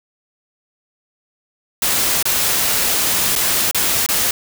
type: noise with dropouts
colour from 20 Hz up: white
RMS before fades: -17 dBFS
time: 1.82-4.31 s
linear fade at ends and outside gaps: 2 ms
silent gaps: 2.227-2.254 / 3.354-3.36 / 3.712-3.746 / 4.063-4.088 s
effects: none